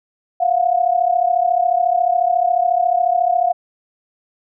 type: tone pair together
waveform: sine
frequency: 691 / 725.1 Hz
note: F5 / F#5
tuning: -19 / -35 cents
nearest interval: minor second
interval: 84 cents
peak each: -16 dBFS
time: 0.4-3.53 s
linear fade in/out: 10 ms
effects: none